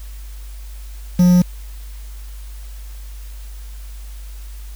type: tone with quantisation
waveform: triangle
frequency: 178.7 Hz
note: F3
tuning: 40 cents sharp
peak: -6 dBFS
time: 1.19-1.42 s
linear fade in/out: 5 ms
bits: 5
effects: added 50 Hz sine -30 dBFS peak until 4.75 s + white hiss -46 dBFS RMS until 4.75 s